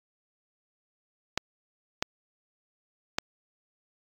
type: clicks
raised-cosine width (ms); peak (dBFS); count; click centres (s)
0.2; -8; 3; 1.376 / 2.025 / 3.185
effects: AAC 64 kbps